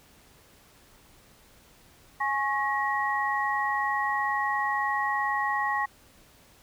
sine tone cluster, 833 / 1096 / 1899 Hz, G#5 / C#6 / A#6, +5 / -20 / +32 cents, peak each -29 / -29 / -29 dBFS, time 2.2-5.86 s, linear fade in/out 10 ms, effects pink hiss -57 dBFS RMS until 6.62 s

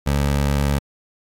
20% pulse tone with vibrato, 70.8 Hz, C#2, 37 cents sharp, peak -12 dBFS, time 0.06-0.79 s, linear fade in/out 10 ms, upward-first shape sine, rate 11 Hz, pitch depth 10 cents each way, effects AAC 64 kbps

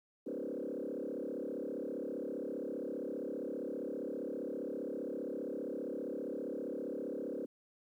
sine tone with frequency modulation, 388.9 Hz, G4, 14 cents flat, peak -36 dBFS, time 0.26-7.46 s, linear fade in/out 10 ms, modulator 35.1 Hz, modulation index 4.2, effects tanh soft clip ceiling -32 dBFS + 12-bit

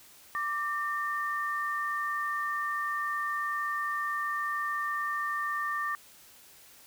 sine tone pair together, 1174.7 / 1815.5 Hz, D6 / A#6, 0 / -46 cents, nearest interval minor sixth, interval 754 cents, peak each -31 / -33 dBFS, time 0.35-5.95 s, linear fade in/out 0 ms, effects white hiss -55 dBFS RMS until 6.86 s

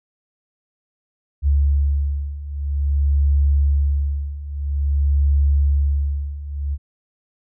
sine beating tone pair, 70.6 / 71.1 Hz, C#2 / C#2, +32 / +45 cents, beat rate 0.5 Hz, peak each -20 / -17 dBFS, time 1.42-6.78 s, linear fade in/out 50 ms, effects none

